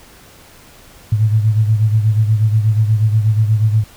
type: beating tone pair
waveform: sine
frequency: 107.4 / 115.7 Hz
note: A2 / A#2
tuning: -41 / -13 cents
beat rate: 8.3 Hz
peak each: -11 / -18 dBFS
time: 1.12-3.84 s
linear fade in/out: 5 ms
effects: pink hiss -43 dBFS RMS until 3.96 s